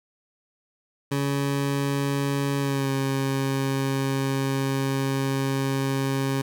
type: tone with pitch glide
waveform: 20% pulse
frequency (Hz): 140 to 135.62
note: C#3 to C#3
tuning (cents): +18 to -38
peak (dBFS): -18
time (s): 1.11-6.42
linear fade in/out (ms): 10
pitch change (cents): -56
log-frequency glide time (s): 2.6-2.9
effects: 9-bit